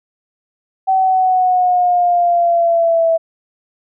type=exponential sweep; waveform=sine; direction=down; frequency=765 to 655 Hz; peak=-10 dBFS; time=0.87-3.18 s; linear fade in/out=20 ms; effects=none